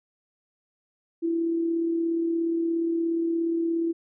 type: tone with amplitude modulation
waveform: sine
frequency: 333.1 Hz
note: E4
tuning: 18 cents sharp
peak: -21 dBFS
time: 1.22-3.93 s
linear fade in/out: 20 ms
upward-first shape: sine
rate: 37 Hz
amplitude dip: 35%
effects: none